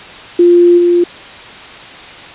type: tone with level steps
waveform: sine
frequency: 348.9 Hz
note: F4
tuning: 2 cents flat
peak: -3 / -6 dBFS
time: 0.39-1.04 s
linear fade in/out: 5 ms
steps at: 0.77 s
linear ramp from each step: 20 ms
effects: white hiss -31 dBFS RMS until 2.34 s + resampled to 8000 Hz